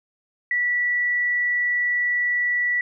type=tone; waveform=sine; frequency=1950 Hz; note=B6; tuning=23 cents flat; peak=-19 dBFS; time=0.51-2.81 s; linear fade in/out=2 ms; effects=none